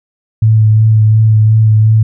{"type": "tone with vibrato", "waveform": "sine", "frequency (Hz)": 109.2, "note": "A2", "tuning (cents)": -13, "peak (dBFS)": -4, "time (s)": [0.42, 2.03], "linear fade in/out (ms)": 5, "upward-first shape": "sine", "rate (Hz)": 2.8, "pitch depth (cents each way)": 19, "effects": []}